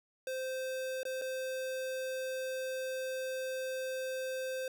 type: tone with dropouts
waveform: square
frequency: 520 Hz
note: C5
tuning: 11 cents flat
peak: -36 dBFS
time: 0.27-4.68 s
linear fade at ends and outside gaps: 2 ms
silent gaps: 1.032-1.052 / 1.215-1.219 s
effects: none